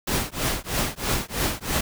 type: noise with tremolo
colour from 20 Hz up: pink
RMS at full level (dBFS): -22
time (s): 0.07-1.81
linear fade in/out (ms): 5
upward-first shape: triangle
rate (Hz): 3.1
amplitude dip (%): 100
effects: none